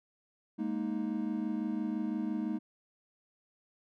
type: chord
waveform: triangle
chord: Ab suspended second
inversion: none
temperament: just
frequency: 207.7 / 233.6 / 311.5 Hz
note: Ab3 / Bb3 / Eb4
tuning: 0 / +4 / +2 cents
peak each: -34 dBFS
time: 0.58-2.59 s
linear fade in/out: 20 ms
effects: none